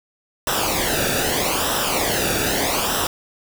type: noise with flanger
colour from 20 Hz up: pink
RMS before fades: -21 dBFS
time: 0.47-3.07 s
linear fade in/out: 2 ms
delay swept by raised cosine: 0.44 to 0.97 ms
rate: 0.8 Hz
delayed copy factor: -0.7
effects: none